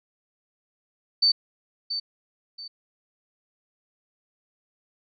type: tone with echo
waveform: sine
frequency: 4553 Hz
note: C#8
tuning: 45 cents sharp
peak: -16 dBFS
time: 1.22-1.32 s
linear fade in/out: 10 ms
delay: 680 ms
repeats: 2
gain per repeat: -10 dB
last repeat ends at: 2.68 s
effects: none